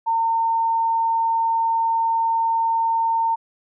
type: tone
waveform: sine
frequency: 910 Hz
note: A#5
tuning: 42 cents flat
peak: -17 dBFS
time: 0.06-3.36 s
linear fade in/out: 20 ms
effects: none